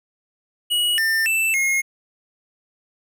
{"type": "tone with pitch steps", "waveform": "square", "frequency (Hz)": [2912, 1800, 2655, 2152], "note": ["F#7", "A6", "E7", "C7"], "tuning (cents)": [-28, 39, 12, 48], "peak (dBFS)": -18, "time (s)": [0.7, 1.82], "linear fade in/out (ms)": 20, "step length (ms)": 280, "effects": []}